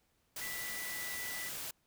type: tone in noise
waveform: sine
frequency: 1975.5 Hz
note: B6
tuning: in tune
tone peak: -42 dBFS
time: 0.41-1.49 s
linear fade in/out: 5 ms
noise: white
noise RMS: -42 dBFS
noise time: 0.36-1.71 s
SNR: -3 dB
effects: pink hiss -75 dBFS RMS until 1.86 s